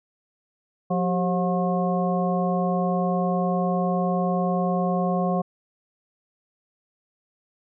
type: harmonic tone with a mistuned harmonic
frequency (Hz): 180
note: F#3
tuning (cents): -47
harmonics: 1 / 2 / 3 / 4 / 6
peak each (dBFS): -23 / -31 / -28 / -27 / -32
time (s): 0.9-5.42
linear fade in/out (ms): 10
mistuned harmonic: 2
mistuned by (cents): +140
effects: none